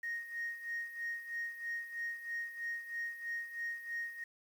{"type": "tone with tremolo", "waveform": "sine", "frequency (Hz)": 1864.7, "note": "A#6", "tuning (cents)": 0, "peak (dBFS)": -34, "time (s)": [0.03, 4.24], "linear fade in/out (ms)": 5, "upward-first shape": "sine", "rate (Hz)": 3.1, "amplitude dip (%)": 75, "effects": ["tanh soft clip ceiling -32 dBFS", "10-bit"]}